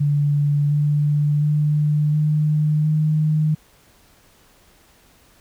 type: tone with pitch steps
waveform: sine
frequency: 145.2 / 147.4 / 149.63 / 151.89 / 154.19 Hz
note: D3 / D3 / D3 / D#3 / D#3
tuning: -19 / +7 / +33 / -41 / -15 cents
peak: -15 dBFS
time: 0-3.55 s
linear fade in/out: 10 ms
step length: 710 ms
effects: pink hiss -54 dBFS RMS until 5.4 s